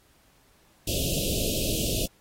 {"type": "band-stop noise", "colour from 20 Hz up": "pink", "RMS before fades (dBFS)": -28, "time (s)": [0.87, 2.06], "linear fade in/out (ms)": 5, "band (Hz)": [660, 2600], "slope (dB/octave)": 96, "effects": ["pink hiss -62 dBFS RMS until 2.2 s", "AAC 48 kbps"]}